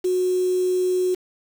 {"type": "tone with quantisation", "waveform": "sine", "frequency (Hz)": 366.2, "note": "F#4", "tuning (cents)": -18, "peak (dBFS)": -18, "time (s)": [0.04, 1.15], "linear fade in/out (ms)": 10, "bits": 6, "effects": []}